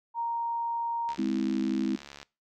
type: tone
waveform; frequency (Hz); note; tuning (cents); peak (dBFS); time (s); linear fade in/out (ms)
sine; 932.3; A#5; 0; -28; 0.14-1.16; 50
type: click train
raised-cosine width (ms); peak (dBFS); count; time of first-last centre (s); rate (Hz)
0.2; -26; 82; 1.09-2.229; 71.1
type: chord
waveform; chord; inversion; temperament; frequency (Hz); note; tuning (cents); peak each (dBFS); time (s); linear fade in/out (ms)
sine; Ab augmented; none; just; 207.7 / 259.6 / 324.5; Ab3 / C4 / E4; 0 / -13 / -27; -30; 1.18-1.96; 10
effects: noise-tail reverb RT60 0.3 s tail -23 dB re dry